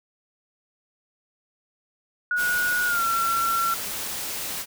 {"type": "tone with pitch glide", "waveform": "sine", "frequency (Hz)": [1455, 1357.6], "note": ["F#6", "F6"], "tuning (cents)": [-29, -49], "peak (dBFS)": -21, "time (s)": [2.31, 3.74], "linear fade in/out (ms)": 2, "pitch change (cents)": -120, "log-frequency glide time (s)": [2.87, 3.03]}
{"type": "noise", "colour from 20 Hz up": "white", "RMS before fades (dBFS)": -31, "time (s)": [2.36, 4.66], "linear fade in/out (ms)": 50}
{"effects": []}